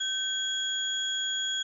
sine tone cluster, 1547 / 3314 / 6870 Hz, G6 / G#7 / A8, -23 / -4 / -42 cents, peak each -35 / -29 / -37 dBFS, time 0-1.63 s, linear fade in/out 10 ms, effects none

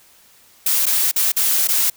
blue noise with dropouts, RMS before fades -17 dBFS, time 0.66-1.9 s, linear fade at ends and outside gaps 5 ms, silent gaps 0.857-0.864 / 1.114-1.16 / 1.319-1.365 / 1.674-1.686 s, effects white hiss -51 dBFS RMS until 1.96 s

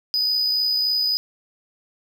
triangle tone with amplitude modulation, 4978 Hz, D#8, in tune, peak -16 dBFS, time 0.14-1.17 s, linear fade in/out 0 ms, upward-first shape sine, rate 63.4 Hz, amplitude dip 30%, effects none

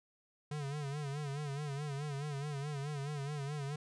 square tone with vibrato, 143.9 Hz, D3, 35 cents flat, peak -38 dBFS, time 0.51-3.76 s, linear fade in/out 5 ms, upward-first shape sine, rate 4.7 Hz, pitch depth 87 cents each way, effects resampled to 22050 Hz

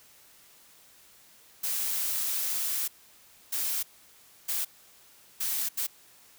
blue noise bursts at uneven times, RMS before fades -30 dBFS, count 5, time 1.63-2.88 / 3.52-3.83 / 4.48-4.65 / 5.4-5.69 / 5.77-5.87 s, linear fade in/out 10 ms, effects white hiss -57 dBFS RMS until 6.38 s

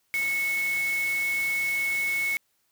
sine tone in noise, 2201 Hz, C#7, 13 cents flat, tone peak -24 dBFS, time 0.14-2.37 s, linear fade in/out 0 ms, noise white, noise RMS -38 dBFS, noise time 0.14-2.37 s, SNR +11 dB, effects white hiss -71 dBFS RMS until 2.71 s

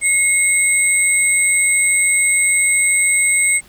sine tone pair together, 2170 / 8193 Hz, C#7 / C9, -37 / -37 cents, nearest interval octave + major seventh, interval 2300 cents, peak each -13 dBFS, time 0.01-3.61 s, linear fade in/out 50 ms, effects tanh soft clip ceiling -8 dBFS + pink hiss -47 dBFS RMS until 3.68 s

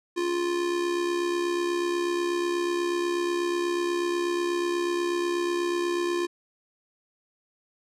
square tone with amplitude modulation, 349.2 Hz, F4, in tune, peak -23 dBFS, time 0.16-6.27 s, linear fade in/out 20 ms, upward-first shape sine, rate 68.2 Hz, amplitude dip 50%, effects low-pass 8000 Hz 12 dB/octave

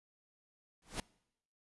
pink noise with exponential growth, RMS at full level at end -35 dBFS, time 0.82-1 s, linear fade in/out 2 ms, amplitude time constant 38 ms, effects noise-tail reverb RT60 0.8 s tail -24 dB re dry + resampled to 24000 Hz

